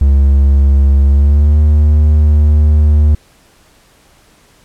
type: tone with pitch glide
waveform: triangle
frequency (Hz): 69.3 to 75.14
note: C#2 to D2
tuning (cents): 0 to +40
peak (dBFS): -3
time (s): 0.01-3.15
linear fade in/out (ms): 5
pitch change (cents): +140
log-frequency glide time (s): 1.07-1.6
effects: pink hiss -48 dBFS RMS until 4.64 s + low-pass 12000 Hz 12 dB/octave